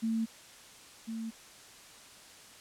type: tone pair in turn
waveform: sine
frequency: 224.7 / 224.7 Hz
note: A3 / A3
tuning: +37 / +37 cents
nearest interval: unison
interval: 0 cents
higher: neither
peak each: -28 / -35 dBFS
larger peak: first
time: 0.02-0.26 / 1.07-1.31 s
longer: neither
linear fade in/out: 20 ms
effects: white hiss -53 dBFS RMS until 2.6 s + low-pass 9000 Hz 12 dB/octave